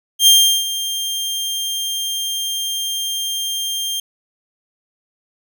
sawtooth tone with ADSR envelope, 3190 Hz, G7, 30 cents sharp, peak -3 dBFS, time 0.19-4 s, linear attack 79 ms, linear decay 370 ms, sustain -14 dB, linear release 3 ms, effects none

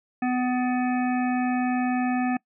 harmonic tone with a mistuned harmonic, 250.2 Hz, B3, 23 cents sharp, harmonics 1 / 3 / 5 / 7 / 9 / 10, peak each -23 / -28 / -38 / -35 / -43 / -39 dBFS, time 0.22-2.37 s, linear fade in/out 5 ms, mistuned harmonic 10, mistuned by +25 cents, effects noise-tail reverb RT60 0.1 s tail -24 dB re dry

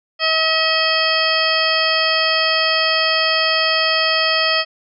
harmonic tone, 640 Hz, D#5, 49 cents sharp, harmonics 1 / 2 / 3 / 4 / 5 / 7 / 8, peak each -22 / -22 / -22 / -22 / -22 / -22 / -22 dBFS, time 0.19-4.65 s, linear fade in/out 50 ms, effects none

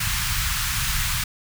pink band-stop noise, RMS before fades -24 dBFS, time 0-1.24 s, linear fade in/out 5 ms, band 140 to 1200 Hz, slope 24 dB/octave, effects none

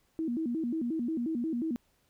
sine tone with vibrato, 277.2 Hz, C#4, in tune, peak -29 dBFS, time 0.19-1.76 s, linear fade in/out 0 ms, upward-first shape square, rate 5.6 Hz, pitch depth 260 cents each way, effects pink hiss -71 dBFS RMS until 2.09 s

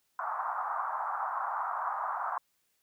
white band-pass noise, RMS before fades -34 dBFS, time 0.19-2.38 s, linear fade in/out 2 ms, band 740 to 1300 Hz, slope 48 dB/octave, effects white hiss -75 dBFS RMS until 2.82 s

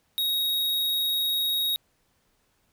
square tone, 3775 Hz, A#7, 21 cents sharp, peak -24 dBFS, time 0.18-1.76 s, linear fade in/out 0 ms, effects pink hiss -69 dBFS RMS until 2.72 s

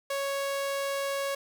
sawtooth tone, 554.4 Hz, C#5, in tune, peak -25 dBFS, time 0.1-1.35 s, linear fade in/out 5 ms, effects none

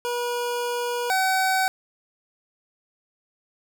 25% pulse tone pair in turn, 482.9 / 758.5 Hz, B4 / F#5, -39 / +43 cents, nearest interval minor sixth, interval 782 cents, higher second, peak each -21 / -16 dBFS, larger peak second, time 0.05-1.1 / 1.1-1.68 s, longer first, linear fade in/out 0 ms, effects none

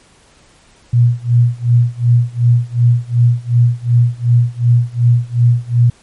sine tone with tremolo, 120 Hz, B2, 49 cents flat, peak -5 dBFS, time 0.93-5.9 s, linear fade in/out 5 ms, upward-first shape sine, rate 2.7 Hz, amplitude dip 95%, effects pink hiss -48 dBFS RMS until 6.02 s + MP3 48 kbps

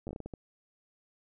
slowing click train, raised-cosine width 2 ms, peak -27 dBFS, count 9, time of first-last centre 0.07-0.338 s, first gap 9 ms, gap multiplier 1.36, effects none

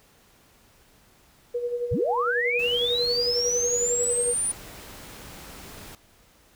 sine tone with tremolo, 482.5 Hz, B4, 40 cents flat, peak -23 dBFS, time 1.54-4.34 s, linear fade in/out 10 ms, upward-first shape sine, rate 11 Hz, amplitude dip 60%
sine linear sweep, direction up, 43.65 to 9560 Hz, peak -23 dBFS, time 1.91-4.52 s, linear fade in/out 10 ms
pink noise, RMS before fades -43 dBFS, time 2.59-5.95 s, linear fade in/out 2 ms
effects pink hiss -58 dBFS RMS until 6.55 s

